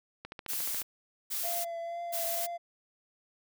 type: click train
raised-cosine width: 0.3 ms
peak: -25 dBFS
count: 9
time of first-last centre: 0.25-0.817 s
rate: 14.1 Hz
type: noise bursts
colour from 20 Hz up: blue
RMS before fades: -34 dBFS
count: 3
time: 0.48-2.47 s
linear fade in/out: 20 ms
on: 350 ms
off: 470 ms
type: tone with vibrato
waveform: triangle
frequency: 681 Hz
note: F5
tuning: 44 cents flat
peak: -33 dBFS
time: 1.43-2.58 s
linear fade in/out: 20 ms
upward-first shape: triangle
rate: 2.1 Hz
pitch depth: 26 cents each way
effects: none